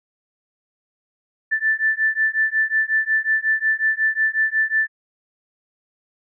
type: beating tone pair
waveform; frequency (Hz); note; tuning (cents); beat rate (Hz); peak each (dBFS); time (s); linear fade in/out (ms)
sine; 1760 / 1765.5; A6 / A6; 0 / +5; 5.5; -20; 1.51-4.88; 20
effects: none